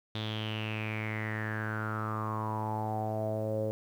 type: tone with low-pass filter sweep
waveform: sawtooth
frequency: 108.6 Hz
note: A2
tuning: 22 cents flat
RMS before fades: -34 dBFS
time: 0.15-3.71 s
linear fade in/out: 0 ms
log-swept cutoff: 3600 to 510 Hz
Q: 8.1
effects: 10-bit